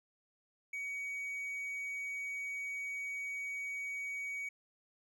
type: tone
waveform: triangle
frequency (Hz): 2255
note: C#7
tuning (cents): +29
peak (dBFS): -36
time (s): 0.73-4.49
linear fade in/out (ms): 5
effects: none